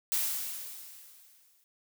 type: noise with exponential decay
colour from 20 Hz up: blue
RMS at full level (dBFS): -28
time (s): 0.12-1.64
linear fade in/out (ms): 0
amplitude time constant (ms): 330
effects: none